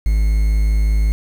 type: tone with quantisation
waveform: triangle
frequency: 52.7 Hz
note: G#1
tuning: 26 cents sharp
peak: -10 dBFS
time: 0.06-1.12 s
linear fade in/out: 0 ms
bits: 6
effects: none